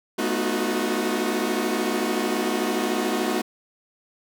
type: tone cluster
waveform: sawtooth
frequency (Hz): 216.5 / 248.1 / 311.6 / 358.7 / 372.2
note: A3 / B3 / D#4 / F4 / F#4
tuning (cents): -28 / +8 / +3 / +46 / +10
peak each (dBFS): -25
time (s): 0.18-3.42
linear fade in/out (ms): 10
effects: none